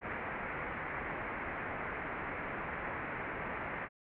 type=low-pass noise; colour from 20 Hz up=white; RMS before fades=-40 dBFS; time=0.01-3.89 s; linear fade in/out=50 ms; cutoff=2200 Hz; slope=48 dB/octave; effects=none